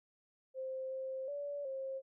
sine tone with pitch steps, 524 / 527 / 574 / 534 Hz, C5 / C5 / D5 / C5, +2 / +12 / -40 / +35 cents, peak -38 dBFS, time 0.54-2.02 s, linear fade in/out 50 ms, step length 370 ms, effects none

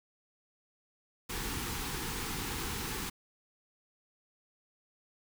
pink band-stop noise, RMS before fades -37 dBFS, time 1.29-3.1 s, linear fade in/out 10 ms, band 490 to 760 Hz, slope 96 dB/octave, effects none

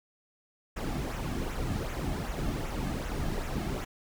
brown noise with flanger, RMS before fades -33 dBFS, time 0.76-3.85 s, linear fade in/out 10 ms, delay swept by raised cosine 0.21 to 2.11 ms, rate 2.6 Hz, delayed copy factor -0.6, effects none

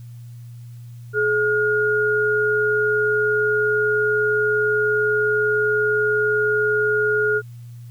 sine tone pair together, 424.4 / 1430 Hz, G#4 / F6, +38 / +41 cents, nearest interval octave + major sixth, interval 2103 cents, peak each -19 dBFS, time 1.13-7.42 s, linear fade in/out 50 ms, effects added 119 Hz sine -35 dBFS peak until 7.9 s + white hiss -58 dBFS RMS until 7.9 s

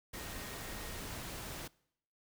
sine tone in noise, 1865 Hz, A#6, in tune, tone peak -55 dBFS, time 0.13-1 s, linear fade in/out 10 ms, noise pink, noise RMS -44 dBFS, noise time 0.13-1.68 s, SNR -14 dB, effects noise-tail reverb RT60 0.7 s tail -23 dB re dry

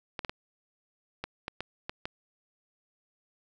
clicks, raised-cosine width 0.3 ms, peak -18 dBFS, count 8, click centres 0.192 / 0.248 / 0.295 / 1.24 / 1.481 / 1.606 / 1.895 / 2.055 s, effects none

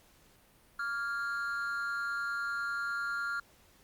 triangle tone with amplitude modulation, 1396.9 Hz, F6, in tune, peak -27 dBFS, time 0.79-3.4 s, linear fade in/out 5 ms, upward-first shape sine, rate 250 Hz, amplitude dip 75%, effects pink hiss -63 dBFS RMS until 3.83 s + Opus 48 kbps

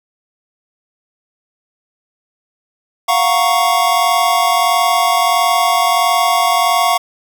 square chord, Gb major seventh, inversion third, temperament equal with one note detuned, 698.5 / 740 / 935.6 / 1108.7 Hz, F5 / Gb5 / Bb5 / Db6, 0 / 0 / +6 / 0 cents, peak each -16 / -19 / -21 / -16 dBFS, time 3.08-6.98 s, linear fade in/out 10 ms, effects none

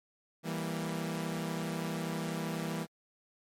sawtooth chord, E diminished, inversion none, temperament equal with one note detuned, 164.81 / 197.13 / 233.1 Hz, E3 / G3 / Bb3, 0 / +10 / 0 cents, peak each -32 / -36 / -36 dBFS, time 0.43-2.87 s, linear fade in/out 50 ms, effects MP3 64 kbps

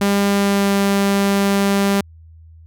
sawtooth tone with pitch glide, 200.3 to 198.69 Hz, G3 to G3, +38 to +24 cents, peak -10 dBFS, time 0.01-2.01 s, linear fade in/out 5 ms, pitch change -14 cents, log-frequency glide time 0.34-0.72 s, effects added 81 Hz sine -40 dBFS peak until 2.66 s

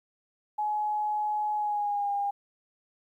sine tone with pitch glide, 844 to 807.3 Hz, G#5 to G#5, +28 to -49 cents, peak -26 dBFS, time 0.58-2.31 s, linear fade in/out 10 ms, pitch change -77 cents, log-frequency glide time 1.55-2.11 s, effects 11-bit

